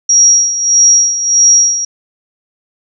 sine tone with tremolo, 5670 Hz, F8, 25 cents sharp, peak -3 dBFS, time 0.09-1.85 s, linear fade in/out 5 ms, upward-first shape sine, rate 1.6 Hz, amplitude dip 70%, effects none

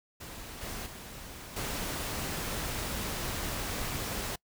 pink noise with level steps, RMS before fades -44 / -39 / -45 / -35 dBFS, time 0.2-4.36 s, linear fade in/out 10 ms, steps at 0.61 / 0.86 / 1.56 s, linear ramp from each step 5 ms, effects noise-tail reverb RT60 0.1 s tail -25 dB re dry

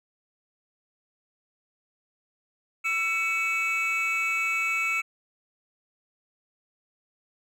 triangle tone cluster, 1337 / 2250 / 2606 Hz, E6 / C#7 / E7, +24 / +25 / -20 cents, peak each -30 / -25 / -25 dBFS, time 2.84-5.02 s, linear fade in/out 20 ms, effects tanh soft clip ceiling -17 dBFS

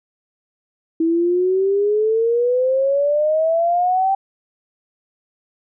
sine exponential sweep, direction up, 323.2 to 784 Hz, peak -14 dBFS, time 1-4.15 s, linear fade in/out 5 ms, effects none

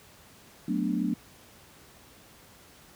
sine chord, B minor seventh, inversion second, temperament equal, 185 / 220 / 246.9 / 293.7 Hz, F#3 / A3 / B3 / D4, 0 / 0 / 0 / 0 cents, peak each -31 dBFS, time 0.68-1.14 s, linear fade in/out 5 ms, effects pink hiss -54 dBFS RMS until 2.95 s + high-pass 60 Hz 12 dB/octave

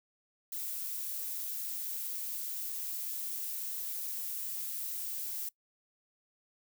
violet noise, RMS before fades -38 dBFS, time 0.52-5.49 s, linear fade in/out 5 ms, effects noise-tail reverb RT60 0.1 s tail -22 dB re dry

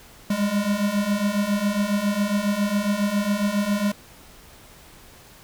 square beating tone pair, 199.9 / 207.2 Hz, G3 / G#3, +34 / -4 cents, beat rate 7.3 Hz, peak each -26 / -23 dBFS, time 0.3-3.92 s, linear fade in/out 5 ms, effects pink hiss -48 dBFS RMS until 5.43 s

